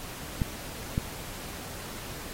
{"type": "clicks", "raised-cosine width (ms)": 5, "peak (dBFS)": -13, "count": 2, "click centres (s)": [0.418, 0.979], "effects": ["pink hiss -41 dBFS RMS until 2.33 s", "AAC 48 kbps"]}